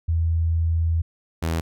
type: tone pair in turn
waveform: sine / sawtooth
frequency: 82.41 / 81.89 Hz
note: E2 / E2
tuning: 0 / -11 cents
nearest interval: unison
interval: 11 cents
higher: first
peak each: -18 dBFS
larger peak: neither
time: 0.08-1.02 / 1.42-1.61 s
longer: first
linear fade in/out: 10 ms
effects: none